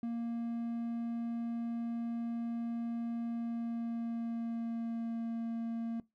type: tone with pitch glide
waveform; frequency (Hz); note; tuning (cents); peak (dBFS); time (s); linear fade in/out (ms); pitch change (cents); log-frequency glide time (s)
triangle; 233.1 to 229.8; A#3 to A#3; 0 to -25; -32; 0.03-6; 2; -25; 3.28-5.16
effects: noise-tail reverb RT60 0.2 s tail -21 dB re dry